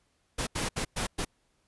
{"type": "noise bursts at uneven times", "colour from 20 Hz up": "pink", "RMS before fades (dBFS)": -31, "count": 5, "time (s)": [[0.38, 0.47], [0.55, 0.69], [0.76, 0.85], [0.96, 1.07], [1.18, 1.25]], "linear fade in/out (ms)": 10, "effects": ["pink hiss -72 dBFS RMS until 1.67 s", "resampled to 24000 Hz"]}